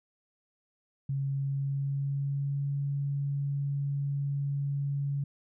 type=tone with pitch glide; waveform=sine; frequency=137.6 to 140.82 Hz; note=C#3 to C#3; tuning=-12 to +28 cents; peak=-28 dBFS; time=1.09-5.24 s; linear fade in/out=5 ms; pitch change=+40 cents; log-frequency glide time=1.27-2.7 s; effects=none